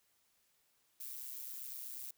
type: noise with amplitude modulation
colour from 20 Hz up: violet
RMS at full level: -43 dBFS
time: 1-2.11 s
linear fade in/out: 5 ms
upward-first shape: sine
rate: 128 Hz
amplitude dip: 65%
effects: white hiss -75 dBFS RMS until 2.17 s